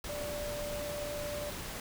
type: tone in noise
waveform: sine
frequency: 587.3 Hz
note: D5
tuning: in tune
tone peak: -37 dBFS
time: 0.09-1.5 s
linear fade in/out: 2 ms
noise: pink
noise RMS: -41 dBFS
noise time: 0.04-1.8 s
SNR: +1 dB
effects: none